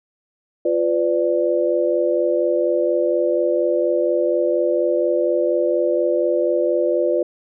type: chord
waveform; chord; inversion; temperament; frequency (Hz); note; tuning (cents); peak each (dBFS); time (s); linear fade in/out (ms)
sine; B diminished; second; equal with one note detuned; 349.2 / 503.1 / 587.3; F4 / B4 / D5; 0 / +32 / 0; -20; 0.65-7.23; 5
effects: none